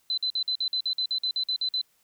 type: tone bursts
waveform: sine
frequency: 4035 Hz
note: B7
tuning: 36 cents sharp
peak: -24 dBFS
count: 14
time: 0.1-1.814 s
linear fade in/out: 2 ms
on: 76 ms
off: 50 ms
effects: white hiss -67 dBFS RMS until 2.03 s

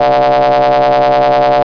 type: ring-modulated tone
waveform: 45% pulse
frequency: 65.9 Hz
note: C2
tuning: 13 cents sharp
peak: -4 dBFS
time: 0-1.63 s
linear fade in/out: 5 ms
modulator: 654 Hz
effects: resampled to 11025 Hz + 7-bit

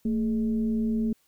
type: tone with frequency modulation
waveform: sine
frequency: 223.7 Hz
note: A3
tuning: 29 cents sharp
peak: -23 dBFS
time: 0.05-1.13 s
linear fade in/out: 5 ms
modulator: 195 Hz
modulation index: 0.42
effects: white hiss -67 dBFS RMS until 1.27 s

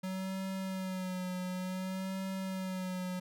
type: tone with vibrato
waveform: square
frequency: 186.7 Hz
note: F#3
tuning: 16 cents sharp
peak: -36 dBFS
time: 0.03-3.2 s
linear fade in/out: 10 ms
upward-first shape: sine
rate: 0.56 Hz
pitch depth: 39 cents each way
effects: none

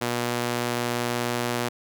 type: tone with high-pass filter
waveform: sawtooth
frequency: 120.4 Hz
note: B2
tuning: 44 cents flat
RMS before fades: -27 dBFS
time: 0.01-1.69 s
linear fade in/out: 10 ms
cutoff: 240 Hz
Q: 0.52
effects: none

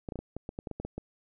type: clicks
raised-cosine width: 2 ms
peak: -23 dBFS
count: 12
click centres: 0.088 / 0.122 / 0.157 / 0.19 / 0.366 / 0.491 / 0.589 / 0.672 / 0.713 / 0.8 / 0.85 / 0.98 s
effects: none

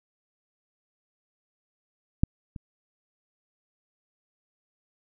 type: clicks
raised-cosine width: 5 ms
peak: -7 / -25 dBFS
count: 2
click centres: 2.235 / 2.562 s
effects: none

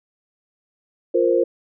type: chord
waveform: sine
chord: F suspended fourth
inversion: none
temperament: just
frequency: 349.2 / 465.6 / 523.8 Hz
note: F4 / Bb4 / C5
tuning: 0 / -2 / +2 cents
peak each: -19 dBFS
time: 1.14-1.44 s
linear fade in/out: 10 ms
effects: none

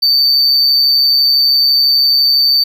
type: tone with amplitude modulation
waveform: triangle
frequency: 4573 Hz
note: D8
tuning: 47 cents flat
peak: -5 dBFS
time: 0.02-2.64 s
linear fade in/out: 10 ms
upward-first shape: sine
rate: 132 Hz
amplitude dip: 40%
effects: none

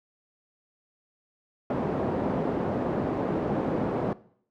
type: band-pass noise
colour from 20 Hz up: pink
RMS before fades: -28 dBFS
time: 1.7-4.13 s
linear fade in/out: 2 ms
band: 180 to 630 Hz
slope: 12 dB/octave
effects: noise-tail reverb RT60 0.6 s tail -19 dB re dry

